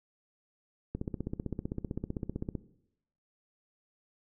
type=click train; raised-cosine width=3 ms; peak=-21 dBFS; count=26; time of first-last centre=0.95-2.553 s; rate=15.6 Hz; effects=noise-tail reverb RT60 0.8 s tail -18 dB re dry